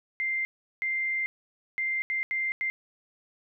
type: tone bursts at uneven times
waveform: sine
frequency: 2093 Hz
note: C7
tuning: in tune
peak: -26 dBFS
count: 6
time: 0.2-0.45 / 0.82-1.26 / 1.78-2.02 / 2.1-2.23 / 2.31-2.52 / 2.61-2.7 s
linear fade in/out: 0 ms
effects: none